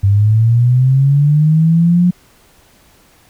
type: linear sweep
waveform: sine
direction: up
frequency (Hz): 97 to 180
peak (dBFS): -7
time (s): 0.03-2.11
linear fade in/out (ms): 10
effects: pink hiss -49 dBFS RMS until 3.29 s